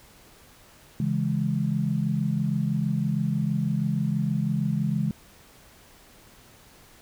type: chord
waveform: sine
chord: C# minor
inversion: none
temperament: equal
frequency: 138.59 / 164.81 / 207.7 Hz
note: C#3 / E3 / G#3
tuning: 0 / 0 / 0 cents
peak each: -27 dBFS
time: 1-5.11 s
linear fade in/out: 2 ms
effects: pink hiss -53 dBFS RMS until 7.01 s